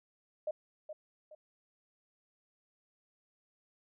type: tone with echo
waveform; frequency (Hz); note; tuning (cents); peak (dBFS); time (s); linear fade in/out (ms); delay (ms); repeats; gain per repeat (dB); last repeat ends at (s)
sine; 613; D#5; -26; -32; 0.47-0.51; 5; 420; 2; -9; 1.35
effects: none